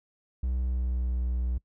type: tone with pitch glide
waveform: triangle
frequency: 62.9 to 61.5 Hz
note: B1 to B1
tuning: +32 to -7 cents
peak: -24 dBFS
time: 0.43-1.58 s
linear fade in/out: 5 ms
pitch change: -39 cents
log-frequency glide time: 0.58-1.16 s
effects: noise-tail reverb RT60 0.1 s tail -23 dB re dry